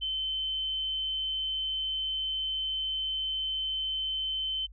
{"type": "tone", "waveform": "sine", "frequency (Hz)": 3073, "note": "G7", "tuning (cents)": -35, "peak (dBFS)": -29, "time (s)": [0.01, 4.67], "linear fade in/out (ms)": 20, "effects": ["added 50 Hz sine -47 dBFS peak until 4.72 s"]}